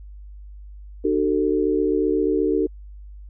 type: tone cluster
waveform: sine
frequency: 302.7 / 377.5 / 445.7 Hz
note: D#4 / F#4 / A4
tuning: -48 / +35 / +22 cents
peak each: -22 dBFS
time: 1.04-2.67 s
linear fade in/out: 10 ms
effects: added 50 Hz sine -37 dBFS peak until 3.29 s